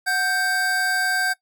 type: tone pair together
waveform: square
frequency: 740 / 1568 Hz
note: F#5 / G6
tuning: 0 / 0 cents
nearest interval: octave + minor second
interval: 1300 cents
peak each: -27 / -21 dBFS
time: 0.06-1.34 s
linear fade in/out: 20 ms
effects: noise-tail reverb RT60 0.1 s tail -19 dB re dry